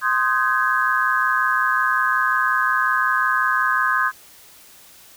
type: chord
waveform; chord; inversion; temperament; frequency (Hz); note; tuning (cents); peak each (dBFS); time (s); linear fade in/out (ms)
sine; Ab major seventh; first; equal with one note detuned; 1046.5 / 1244.5 / 1535.7 / 1661.2; C6 / Eb6 / G6 / Ab6; 0 / 0 / -36 / 0; -22; 0.01-4.12; 50
effects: white hiss -47 dBFS RMS until 5.16 s